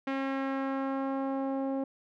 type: tone with low-pass filter sweep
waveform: sawtooth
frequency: 270.1 Hz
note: C#4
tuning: 45 cents flat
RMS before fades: -32 dBFS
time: 0.07-1.84 s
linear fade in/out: 5 ms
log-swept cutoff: 2300 to 630 Hz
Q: 1.3
effects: none